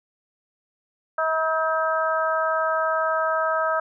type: harmonic tone with a mistuned harmonic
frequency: 320 Hz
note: D#4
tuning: 49 cents sharp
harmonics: 2 / 3 / 4 / 5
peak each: -24 / -29 / -24 / -28 dBFS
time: 1.18-3.8 s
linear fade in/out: 5 ms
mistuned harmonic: 5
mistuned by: -24 cents
effects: none